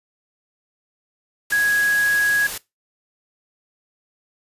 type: tone in noise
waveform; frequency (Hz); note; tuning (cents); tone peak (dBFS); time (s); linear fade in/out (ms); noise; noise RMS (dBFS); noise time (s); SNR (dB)
sine; 1661.2; G#6; 0; -15; 1.52-2.47; 5; white; -29; 1.5-2.58; +11
effects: noise-tail reverb RT60 0.2 s tail -20 dB re dry + resampled to 32000 Hz